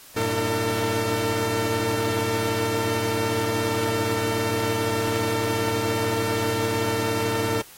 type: tone cluster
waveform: sawtooth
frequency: 97.3 / 114.7 / 299.2 / 332.7 / 452.1 Hz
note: G2 / A#2 / D4 / E4 / A4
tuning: -12 / -28 / +32 / +16 / +47 cents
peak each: -29 / -25 / -27 / -29 / -21 dBFS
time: 0.16-7.62 s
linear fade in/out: 10 ms
effects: white hiss -47 dBFS RMS until 7.77 s + AAC 48 kbps